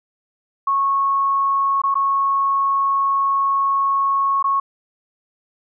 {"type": "tone with dropouts", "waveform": "sine", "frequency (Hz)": 1100, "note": "C#6", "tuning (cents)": -14, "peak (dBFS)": -15, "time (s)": [0.67, 4.6], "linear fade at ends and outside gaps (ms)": 5, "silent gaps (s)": [[1.818, 1.836], [1.943, 1.953], [4.427, 4.441]], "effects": []}